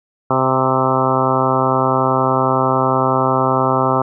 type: harmonic tone with a mistuned harmonic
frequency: 130.81 Hz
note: C3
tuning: in tune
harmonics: 1 / 2 / 3 / 4 / 5 / 6 / 7 / 8 / 9 / 10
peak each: -22 / -22 / -22 / -22 / -22 / -22 / -22 / -22 / -22 / -22 dBFS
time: 0.3-4.02 s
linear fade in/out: 5 ms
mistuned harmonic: 6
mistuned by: +20 cents
effects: none